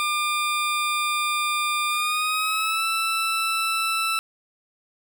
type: tone with pitch glide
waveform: 20% pulse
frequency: 1200 to 1323.8 Hz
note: D6 to E6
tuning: +37 to +7 cents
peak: -17 dBFS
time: 0-4.19 s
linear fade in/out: 0 ms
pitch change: +170 cents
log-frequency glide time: 1.89-2.85 s
effects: none